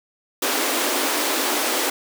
pink high-pass noise, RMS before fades -22 dBFS, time 0.42-1.9 s, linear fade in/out 5 ms, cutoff 250 Hz, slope 96 dB/octave, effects none

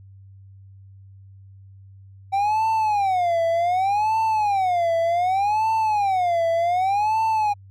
triangle tone with vibrato, 769 Hz, G5, 33 cents flat, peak -16 dBFS, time 2.32-7.54 s, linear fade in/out 20 ms, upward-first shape sine, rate 0.66 Hz, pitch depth 250 cents each way, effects added 97 Hz sine -43 dBFS peak until 7.7 s

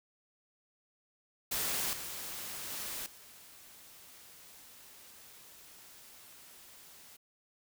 white noise with level steps, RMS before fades -34 / -42 / -40 / -55 dBFS, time 1.51-7.17 s, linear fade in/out 10 ms, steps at 1.93 / 2.7 / 3.06 s, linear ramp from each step 2 ms, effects none

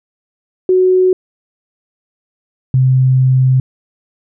sine tone pair in turn, 370 / 129.99 Hz, F#4 / C3, 0 / -11 cents, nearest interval octave + tritone, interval 1811 cents, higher first, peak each -7 dBFS, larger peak neither, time 0.69-1.13 / 2.74-3.6 s, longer second, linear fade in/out 2 ms, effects none

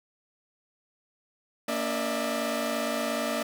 sawtooth tone cluster, 233.1 / 284.5 / 598 / 655 Hz, A#3 / C#4 / D5 / E5, 0 / +45 / +31 / -11 cents, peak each -29 / -32 / -28 / -29 dBFS, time 1.68-3.43 s, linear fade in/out 5 ms, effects none

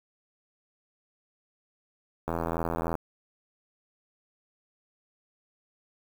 click train, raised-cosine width 1 ms, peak -16 dBFS, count 57, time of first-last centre 2.28-2.953 s, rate 83.2 Hz, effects 7-bit

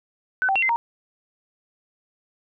sine tone with pitch steps, 1512 / 775 / 2730 / 2073 / 933 Hz, F#6 / G5 / F7 / C7 / A#5, +37 / -20 / -40 / -17 / +1 cents, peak -18 dBFS, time 0.42-0.76 s, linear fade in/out 0 ms, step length 68 ms, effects none

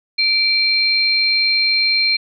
sine tone pair together, 2336 / 4178 Hz, D7 / C8, -10 / -3 cents, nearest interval minor seventh, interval 1007 cents, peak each -17 / -15 dBFS, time 0.18-2.17 s, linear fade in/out 10 ms, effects none

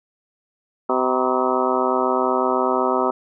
harmonic tone with a mistuned harmonic, 128 Hz, C3, 38 cents flat, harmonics 2 / 3 / 4 / 5 / 6 / 7 / 8 / 9 / 10, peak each -26 / -23 / -26 / -25 / -27 / -25 / -28 / -28 / -26 dBFS, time 0.89-3.11 s, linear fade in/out 5 ms, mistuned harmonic 7, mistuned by +80 cents, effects none

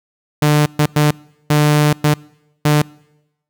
sawtooth tone bursts at uneven times, 149.3 Hz, D3, 29 cents sharp, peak -6 dBFS, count 6, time 0.42-0.66 / 0.79-0.86 / 0.96-1.11 / 1.5-1.93 / 2.04-2.14 / 2.65-2.82 s, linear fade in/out 5 ms, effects noise-tail reverb RT60 0.9 s tail -25 dB re dry

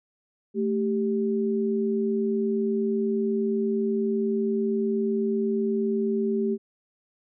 sine tone pair together, 220.3 / 392 Hz, A3 / G4, +2 / 0 cents, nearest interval minor seventh, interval 998 cents, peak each -25 dBFS, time 0.54-6.58 s, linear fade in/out 50 ms, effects none

